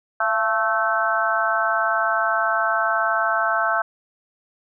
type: harmonic tone with a mistuned harmonic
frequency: 219.2 Hz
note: A3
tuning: 6 cents flat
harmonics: 3 / 4 / 5 / 6 / 7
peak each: -24 / -27 / -27 / -23 / -23 dBFS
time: 0.2-3.82 s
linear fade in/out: 5 ms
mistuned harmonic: 3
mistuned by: +49 cents
effects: none